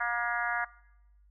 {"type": "harmonic tone with a mistuned harmonic", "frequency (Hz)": 238.1, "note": "A#3", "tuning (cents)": 37, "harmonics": [3, 4, 5, 6, 7, 8, 9], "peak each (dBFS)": [-36, -37, -36, -33, -33, -40, -43], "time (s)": [0, 0.65], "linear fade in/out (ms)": 10, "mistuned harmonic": 9, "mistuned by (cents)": -44, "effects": ["noise-tail reverb RT60 0.9 s tail -22 dB re dry", "added 50 Hz sine -58 dBFS peak until 1.3 s"]}